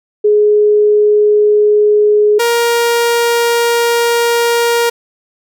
sine / sawtooth tone pair in turn, 419.2 / 470.5 Hz, G#4 / A#4, +16 / +16 cents, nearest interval major second, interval 200 cents, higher second, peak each -6 dBFS, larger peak neither, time 0.24-2.39 / 2.39-4.9 s, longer second, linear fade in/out 10 ms, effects none

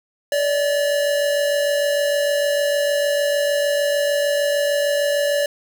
square tone pair together, 575.7 / 622.3 Hz, D5 / D#5, -35 / 0 cents, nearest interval minor second, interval 135 cents, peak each -18 / -29 dBFS, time 0.32-5.46 s, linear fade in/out 2 ms, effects none

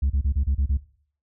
sine tone bursts, 69 Hz, C#2, 7 cents flat, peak -16 dBFS, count 7, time 0.02-0.773 s, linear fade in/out 10 ms, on 81 ms, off 31 ms, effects noise-tail reverb RT60 0.5 s tail -18 dB re dry + tanh soft clip ceiling -17 dBFS

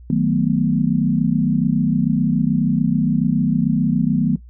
sine chord, B dominant seventh, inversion first, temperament equal, 155.56 / 185 / 220 / 246.9 Hz, D#3 / F#3 / A3 / B3, 0 / 0 / 0 / 0 cents, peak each -20 dBFS, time 0.1-4.36 s, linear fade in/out 2 ms, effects noise-tail reverb RT60 0.1 s tail -18 dB re dry + added 60 Hz sine -38 dBFS peak until 4.49 s

